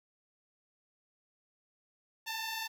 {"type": "tone pair together", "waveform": "10% pulse", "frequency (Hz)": [876, 898], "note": ["A5", "A5"], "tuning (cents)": [-8, 35], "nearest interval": "unison", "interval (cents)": 43, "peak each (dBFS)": [-33, -29], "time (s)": [2.26, 2.68], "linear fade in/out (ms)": 20, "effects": []}